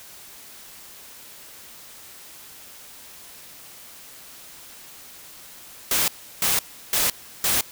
white noise bursts, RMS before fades -21 dBFS, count 4, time 5.91-7.61 s, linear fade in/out 2 ms, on 170 ms, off 340 ms, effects white hiss -44 dBFS RMS until 7.71 s

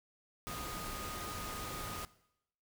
sine tone in noise, 1238 Hz, D#6, 9 cents flat, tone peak -45 dBFS, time 0.47-2.05 s, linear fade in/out 0 ms, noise pink, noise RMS -43 dBFS, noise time 0.47-2.05 s, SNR -5 dB, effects noise-tail reverb RT60 0.8 s tail -19 dB re dry

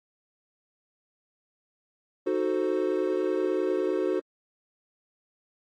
triangle chord, D# diminished seventh, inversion none, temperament equal, 311.1 / 370 / 440 / 523.3 Hz, D#4 / F#4 / A4 / C5, 0 / 0 / 0 / 0 cents, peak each -29 / -25 / -29 / -30 dBFS, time 2.26-4.2 s, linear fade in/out 10 ms, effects AAC 32 kbps

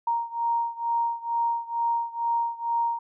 sine beating tone pair, 932.3 / 934.5 Hz, A#5 / A#5, 0 / +4 cents, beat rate 2.2 Hz, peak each -26 / -28 dBFS, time 0.07-2.99 s, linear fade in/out 5 ms, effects none

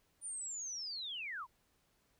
sine linear sweep, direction down, 9397 to 888 Hz, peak -40 dBFS, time 0.21-1.47 s, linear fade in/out 50 ms, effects pink hiss -75 dBFS RMS until 2.19 s

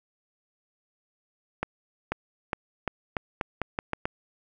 accelerating click train, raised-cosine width 0.5 ms, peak -12 dBFS, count 10, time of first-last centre 1.63-4.055 s, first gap 490 ms, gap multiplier 0.84, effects none

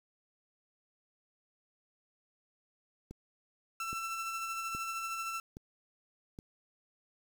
click train, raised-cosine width 3 ms, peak -32 dBFS, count 5, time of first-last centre 3.11-6.389 s, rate 1.22 Hz
30% pulse tone with tremolo, 1338 Hz, E6, 25 cents sharp, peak -32 dBFS, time 3.8-5.4 s, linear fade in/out 2 ms, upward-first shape sine, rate 13 Hz, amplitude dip 35%
effects 9-bit

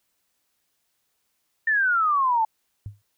sine exponential sweep, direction down, 1819 to 866 Hz, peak -18 dBFS, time 1.67-2.45 s, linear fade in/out 5 ms
sine tone with exponential decay, 102.4 Hz, G#2, 24 cents flat, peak -28 dBFS, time 2.86-3.02 s, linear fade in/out 0 ms, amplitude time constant 33 ms
effects white hiss -73 dBFS RMS until 3.17 s

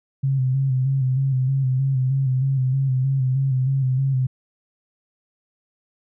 sine tone with vibrato, 132.4 Hz, C3, 21 cents sharp, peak -17 dBFS, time 0.23-4.27 s, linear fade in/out 10 ms, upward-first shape square, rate 3.2 Hz, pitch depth 43 cents each way, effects none

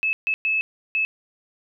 sine tone bursts at uneven times, 2600 Hz, E7, 24 cents flat, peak -19 dBFS, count 4, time 0.03-0.13 / 0.27-0.34 / 0.45-0.61 / 0.95-1.05 s, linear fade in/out 0 ms, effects none

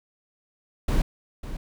brown noise with echo, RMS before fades -21 dBFS, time 0.88-1.02 s, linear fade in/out 5 ms, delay 550 ms, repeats 1, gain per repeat -12 dB, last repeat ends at 1.57 s, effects none

